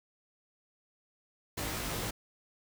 pink noise with comb filter, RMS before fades -36 dBFS, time 1.57-2.11 s, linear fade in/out 10 ms, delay 19 ms, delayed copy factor +0.95, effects none

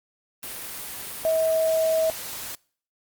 sine tone in noise, 643 Hz, E5, 43 cents flat, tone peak -19 dBFS, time 1.25-2.1 s, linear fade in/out 0 ms, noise white, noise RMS -35 dBFS, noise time 0.43-2.55 s, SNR +13 dB, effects noise-tail reverb RT60 0.5 s tail -25 dB re dry + Opus 32 kbps

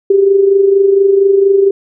sine tone with amplitude modulation, 393.8 Hz, G4, 8 cents sharp, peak -3 dBFS, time 0.1-1.71 s, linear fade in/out 5 ms, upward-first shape sine, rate 24.3 Hz, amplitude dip 55%, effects none

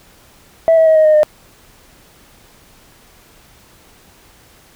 sine tone with pitch steps, 655 / 645.2 / 635.6 / 626.1 / 616.8 / 607.6 Hz, E5 / E5 / D#5 / D#5 / D#5 / D#5, -11 / -37 / +37 / +11 / -15 / -41 cents, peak -5 dBFS, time 0.68-1.232 s, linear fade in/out 0 ms, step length 92 ms, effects tanh soft clip ceiling -4 dBFS + pink hiss -47 dBFS RMS until 4.75 s

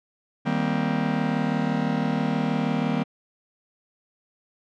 45% pulse chord, C minor seventh, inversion first, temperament just, 156.98 / 196.22 / 235.5 / 261.6 Hz, Eb3 / G3 / Bb3 / C4, +16 / +2 / +18 / 0 cents, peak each -28 / -28 / -27 / -29 dBFS, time 0.45-3.04 s, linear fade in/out 20 ms, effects low-pass 3000 Hz 12 dB/octave

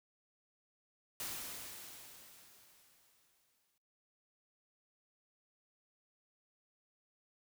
white noise with exponential decay, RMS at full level -41 dBFS, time 1.2-3.78 s, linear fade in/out 1 ms, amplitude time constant 560 ms, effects noise-tail reverb RT60 1.0 s tail -25 dB re dry

